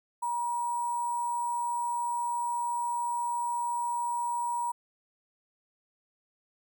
sine tone with sample-and-hold, 957 Hz, A#5, 45 cents sharp, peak -28 dBFS, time 0.22-4.72 s, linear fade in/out 10 ms, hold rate 8820 Hz, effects none

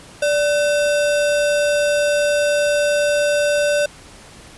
sine tone with sample-and-hold, 585 Hz, D5, 7 cents flat, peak -14 dBFS, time 0.22-3.86 s, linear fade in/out 5 ms, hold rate 2100 Hz, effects pink hiss -42 dBFS RMS until 4.57 s + resampled to 24000 Hz

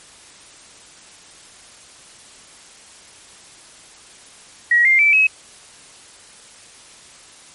sine tone with pitch steps, 1908 / 2105 / 2322 / 2562 Hz, A#6 / C7 / D7 / E7, +40 / +10 / -20 / -50 cents, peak -10 dBFS, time 4.71-5.27 s, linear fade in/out 5 ms, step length 140 ms, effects white hiss -44 dBFS RMS until 7.54 s + MP3 48 kbps

